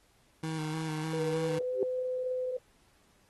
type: tone with vibrato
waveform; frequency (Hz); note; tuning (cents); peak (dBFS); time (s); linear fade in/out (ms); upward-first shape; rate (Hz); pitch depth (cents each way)
25% pulse; 157.2; D#3; +18; -29; 0.43-1.59; 5; square; 3.3; 24
type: tone with pitch glide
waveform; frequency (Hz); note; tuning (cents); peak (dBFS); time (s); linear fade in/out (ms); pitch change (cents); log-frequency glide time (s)
sine; 481 to 507.8; B4 to B4; -46 to +48; -30; 1.13-2.57; 5; +94; 1.29-1.75
type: tone with exponential growth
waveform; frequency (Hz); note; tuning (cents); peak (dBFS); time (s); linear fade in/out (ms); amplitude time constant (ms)
sine; 392; G4; 0; -22; 1.7-1.83; 1; 27
effects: pink hiss -67 dBFS RMS until 3.29 s + AAC 32 kbps